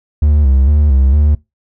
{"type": "tone with vibrato", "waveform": "triangle", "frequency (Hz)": 70.4, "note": "C#2", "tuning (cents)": 27, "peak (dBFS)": -5, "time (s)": [0.22, 1.35], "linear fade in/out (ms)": 5, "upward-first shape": "square", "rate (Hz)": 2.2, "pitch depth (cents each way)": 91, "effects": ["noise-tail reverb RT60 0.2 s tail -21 dB re dry"]}